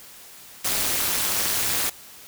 white noise with amplitude modulation, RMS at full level -20 dBFS, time 0.64-1.9 s, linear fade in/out 10 ms, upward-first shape sine, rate 215 Hz, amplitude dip 90%, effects white hiss -45 dBFS RMS until 2.27 s

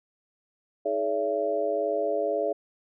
sine tone cluster, 317.8 / 423.6 / 568 / 670 Hz, D#4 / G#4 / C#5 / E5, +37 / +34 / +42 / +28 cents, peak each -36 / -29 / -28 / -29 dBFS, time 0.85-2.53 s, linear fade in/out 10 ms, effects none

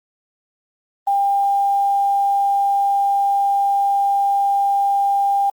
sine tone with quantisation, 798 Hz, G5, 31 cents sharp, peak -14 dBFS, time 1.07-5.5 s, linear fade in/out 5 ms, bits 7, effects Opus 32 kbps

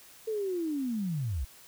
sine linear sweep, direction down, 451.1 to 55.1 Hz, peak -29 dBFS, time 0.27-1.45 s, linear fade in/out 10 ms, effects white hiss -54 dBFS RMS until 1.67 s

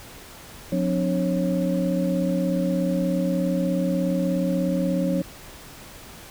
sine tone cluster, 180 / 259.8 / 296.5 / 548 Hz, F#3 / C4 / D4 / C#5, -47 / -12 / +17 / -20 cents, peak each -23 / -28 / -28 / -27 dBFS, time 0.72-5.22 s, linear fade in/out 5 ms, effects pink hiss -43 dBFS RMS until 6.3 s

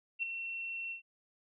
sine tone with ADSR envelope, 2713 Hz, E7, 49 cents sharp, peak -29 dBFS, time 0.19-1.02 s, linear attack 38 ms, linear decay 9 ms, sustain -8 dB, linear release 110 ms, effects none

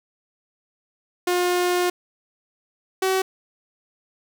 sawtooth tone pair in turn, 356.9 / 379 Hz, F4 / F#4, +38 / +42 cents, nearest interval minor second, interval 104 cents, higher second, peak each -15 dBFS, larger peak neither, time 1.27-1.9 / 3.02-3.22 s, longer first, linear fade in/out 5 ms, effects none

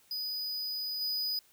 square tone with level steps, 4969 Hz, D#8, 3 cents flat, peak -34 / -31 dBFS, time 0.11-1.39 s, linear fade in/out 2 ms, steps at 1 s, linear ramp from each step 20 ms, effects white hiss -64 dBFS RMS until 1.52 s

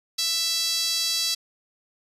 sawtooth tone with high-pass filter, 662 Hz, E5, 7 cents sharp, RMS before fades -25 dBFS, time 0.18-1.35 s, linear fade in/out 10 ms, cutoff 4400 Hz, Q 3.2, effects resampled to 32000 Hz

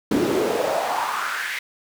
brown noise with high-pass filter sweep, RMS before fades -23 dBFS, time 0.11-1.59 s, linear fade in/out 5 ms, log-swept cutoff 260 to 2100 Hz, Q 4.1, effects none

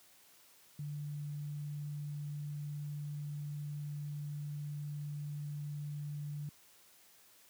sine tone, 146.83 Hz, D3, in tune, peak -38 dBFS, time 0.79-6.49 s, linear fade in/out 2 ms, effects white hiss -63 dBFS RMS until 7.49 s + high-pass 80 Hz 12 dB/octave

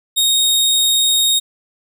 sawtooth tone, 3729 Hz, A#7, in tune, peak -9 dBFS, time 0.16-1.4 s, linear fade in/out 20 ms, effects none

